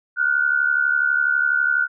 sine tone pair together, 1427.9 / 1500 Hz, F6 / F#6, +38 / +23 cents, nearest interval minor second, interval 85 cents, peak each -19 dBFS, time 0.16-1.88 s, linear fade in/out 50 ms, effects none

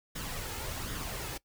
pink noise with flanger, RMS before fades -38 dBFS, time 0.15-1.38 s, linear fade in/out 10 ms, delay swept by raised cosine 0.58 to 2.38 ms, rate 1.3 Hz, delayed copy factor +0.5, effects noise-tail reverb RT60 0.1 s tail -21 dB re dry

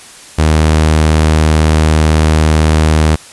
sawtooth tone, 78 Hz, D#2, 5 cents sharp, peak -3 dBFS, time 0.38-3.16 s, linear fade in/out 10 ms, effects white hiss -35 dBFS RMS until 3.32 s + resampled to 24000 Hz

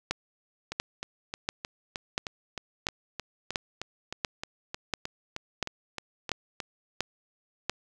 two click trains, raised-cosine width 0.2 ms, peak -10 / -17 dBFS, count 12 / 20, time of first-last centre 0.11-7.696 / 0.72-6.602 s, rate 1.45 / 3.23 Hz, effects none

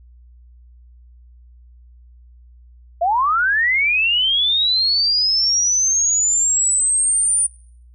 sine linear sweep, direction up, 651 to 9397 Hz, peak -14 dBFS, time 3.01-7.47 s, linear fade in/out 10 ms, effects noise-tail reverb RT60 0.6 s tail -24 dB re dry + added 60 Hz sine -43 dBFS peak until 7.94 s

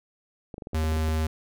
clicks, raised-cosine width 2 ms, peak -24 dBFS, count 9, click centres 0.542 / 0.581 / 0.622 / 0.671 / 0.733 / 0.84 / 0.921 / 0.966 / 1.085 s
square tone, 78.9 Hz, D#2, 25 cents sharp, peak -24 dBFS, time 0.74-1.27 s, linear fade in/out 5 ms
effects none

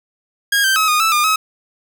sawtooth tone with pitch steps, 1633 / 1561 / 1281 / 1229 / 1315 / 1209 / 1279 Hz, G#6 / G6 / E6 / D#6 / E6 / D6 / D#6, -30 / -8 / -50 / -22 / -5 / +50 / +47 cents, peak -9 dBFS, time 0.52-1.36 s, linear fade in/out 5 ms, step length 120 ms, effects none

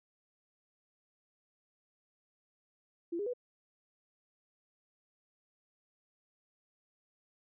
sine tone with pitch steps, 339.9 / 408.9 / 491.9 Hz, F4 / G#4 / B4, -47 / -27 / -7 cents, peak -33 dBFS, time 3.12-3.336 s, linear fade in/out 10 ms, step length 72 ms, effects none

